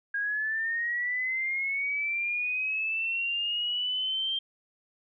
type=linear sweep; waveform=sine; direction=up; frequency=1623 to 3173 Hz; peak=-27 dBFS; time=0.14-4.39 s; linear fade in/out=5 ms; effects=none